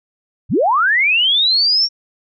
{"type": "linear sweep", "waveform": "sine", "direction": "up", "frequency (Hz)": [64.8, 5588], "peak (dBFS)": -11, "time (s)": [0.49, 1.89], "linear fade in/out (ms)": 50, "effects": []}